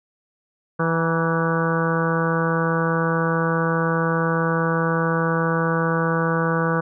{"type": "harmonic tone with a mistuned harmonic", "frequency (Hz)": 164.81, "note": "E3", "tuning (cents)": 0, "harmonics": [1, 2, 3, 4, 5, 6, 7, 8, 9, 10], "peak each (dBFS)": [-22, -29, -24, -34, -33, -31, -27, -33, -27, -38], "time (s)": [0.79, 6.81], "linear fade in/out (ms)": 10, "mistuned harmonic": 6, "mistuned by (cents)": -49, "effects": []}